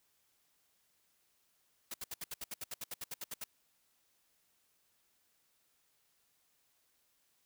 white noise bursts, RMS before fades -42 dBFS, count 16, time 1.91-3.441 s, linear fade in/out 5 ms, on 31 ms, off 69 ms, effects white hiss -75 dBFS RMS until 7.45 s

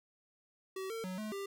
square tone with pitch steps, 380.8 / 452.7 / 185 / 214.6 / 396 Hz, F#4 / A4 / F#3 / A3 / G4, +50 / +49 / 0 / -43 / +18 cents, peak -39 dBFS, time 0.76-1.46 s, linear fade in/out 5 ms, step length 140 ms, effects none

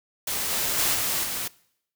white noise with level steps, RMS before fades -28 / -26 / -23 / -26 / -30 dBFS, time 0.27-1.48 s, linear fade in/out 5 ms, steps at 0.49 / 0.77 / 0.93 / 1.23 s, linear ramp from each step 20 ms, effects noise-tail reverb RT60 0.7 s tail -22 dB re dry

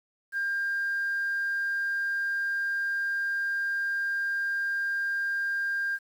sine tone, 1600 Hz, G6, 35 cents sharp, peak -25 dBFS, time 0.32-5.99 s, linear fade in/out 50 ms, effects tanh soft clip ceiling -23 dBFS + 9-bit

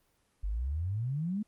sine exponential sweep, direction up, 46.25 to 220 Hz, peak -30 dBFS, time 0.43-1.43 s, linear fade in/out 10 ms, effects pink hiss -72 dBFS RMS until 1.47 s + Opus 24 kbps

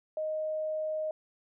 sine tone, 622.3 Hz, D#5, in tune, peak -30 dBFS, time 0.17-1.11 s, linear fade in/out 2 ms, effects none

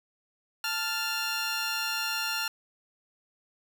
15% pulse tone pair together, 880 / 1396.9 Hz, A5 / F6, 0 / 0 cents, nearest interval minor sixth, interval 800 cents, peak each -29 / -23 dBFS, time 0.64-2.48 s, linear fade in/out 2 ms, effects none

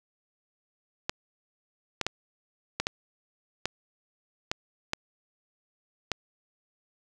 clicks, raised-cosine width 0.2 ms, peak -10 dBFS, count 9, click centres 1.095 / 2.013 / 2.066 / 2.8 / 2.869 / 3.656 / 4.515 / 4.934 / 6.117 s, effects none

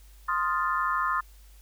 sine chord, F dominant seventh, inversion second, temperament equal, 1046.5 / 1244.5 / 1396.9 / 1760 Hz, C6 / Eb6 / F6 / A6, 0 / 0 / 0 / 0 cents, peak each -28 / -28 / -32 / -34 dBFS, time 0.28-1.21 s, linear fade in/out 10 ms, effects added 50 Hz sine -49 dBFS peak until 1.61 s + white hiss -60 dBFS RMS until 1.61 s

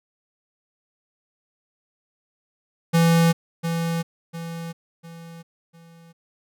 square tone with echo, 166.8 Hz, E3, 21 cents sharp, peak -15 dBFS, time 2.93-3.33 s, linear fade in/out 20 ms, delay 700 ms, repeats 4, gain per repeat -8 dB, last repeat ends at 6.13 s, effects none

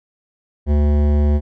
sine tone with hard clipping, 73.42 Hz, D2, in tune, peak -14 dBFS, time 0.66-1.41 s, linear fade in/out 50 ms, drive 15 dB, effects none

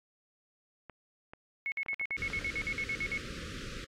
clicks, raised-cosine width 0.5 ms, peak -31 dBFS, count 9, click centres 0.897 / 1.335 / 1.862 / 1.932 / 2.013 / 2.108 / 2.302 / 2.414 / 2.619 s
sine tone bursts, 2193 Hz, C#7, 19 cents flat, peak -31 dBFS, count 14, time 1.66-3.175 s, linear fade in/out 0 ms, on 59 ms, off 53 ms
pink band-stop noise, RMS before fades -41 dBFS, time 2.17-3.85 s, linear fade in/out 10 ms, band 550 to 1200 Hz, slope 96 dB/octave
effects low-pass 5000 Hz 12 dB/octave + AAC 64 kbps

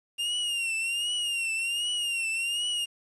45% pulse tone with vibrato, 2794 Hz, F7, in tune, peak -27 dBFS, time 0.18-2.86 s, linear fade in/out 20 ms, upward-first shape triangle, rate 1.3 Hz, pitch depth 98 cents each way, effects resampled to 24000 Hz + 9-bit

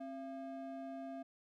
triangle ring-modulated tone, 472.9 Hz, A#4, 25 cents sharp, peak -38 dBFS, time 0-1.23 s, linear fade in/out 10 ms, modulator 206 Hz, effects none

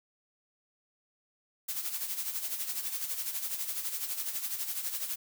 blue noise with tremolo, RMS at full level -33 dBFS, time 1.68-5.16 s, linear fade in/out 10 ms, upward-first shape sine, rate 12 Hz, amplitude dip 60%, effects none

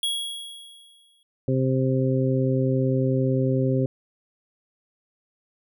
square tone with exponential decay, 3322 Hz, G#7, in tune, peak -22 dBFS, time 0.03-1.23 s, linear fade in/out 2 ms, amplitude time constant 260 ms
harmonic tone, 131.1 Hz, C3, 4 cents sharp, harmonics 1 / 2 / 3 / 4, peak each -22 / -25 / -27 / -28 dBFS, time 1.48-3.86 s, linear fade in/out 2 ms
effects none

